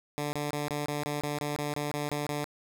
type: tone bursts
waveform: 10% pulse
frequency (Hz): 147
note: D3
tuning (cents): +2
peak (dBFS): -22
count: 13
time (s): 0.18-2.442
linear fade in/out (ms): 0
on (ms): 150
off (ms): 26
effects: 8-bit